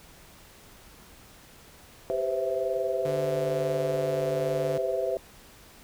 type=chord; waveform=sine; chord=C major seventh; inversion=second; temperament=equal with one note detuned; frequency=392 / 502.2 / 523.3 / 659.3 Hz; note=G4 / B4 / C5 / E5; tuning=0 / +29 / 0 / 0 cents; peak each=-32 / -33 / -30 / -30 dBFS; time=2.1-5.17 s; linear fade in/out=0 ms
type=tone with pitch glide; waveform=sawtooth; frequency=146.83 to 145.31 Hz; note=D3 to D3; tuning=0 to -18 cents; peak=-29 dBFS; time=3.05-4.78 s; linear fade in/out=5 ms; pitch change=-18 cents; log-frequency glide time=3.2-3.88 s
effects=pink hiss -52 dBFS RMS until 5.83 s